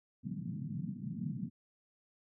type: band-pass noise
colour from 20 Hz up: white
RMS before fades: -40 dBFS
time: 0.23-1.5 s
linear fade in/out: 20 ms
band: 120 to 230 Hz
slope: 48 dB/octave
effects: none